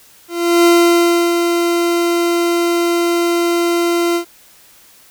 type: tone with ADSR envelope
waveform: 40% pulse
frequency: 343.2 Hz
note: F4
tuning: 30 cents flat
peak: -6 dBFS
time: 0.28-4.25 s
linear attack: 370 ms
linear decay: 670 ms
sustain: -6 dB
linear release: 96 ms
effects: white hiss -46 dBFS RMS until 5.1 s